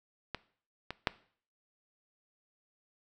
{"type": "clicks", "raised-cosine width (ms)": 0.3, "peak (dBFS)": [-19, -21, -10], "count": 3, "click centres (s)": [0.347, 0.906, 1.072], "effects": ["noise-tail reverb RT60 0.5 s tail -19 dB re dry"]}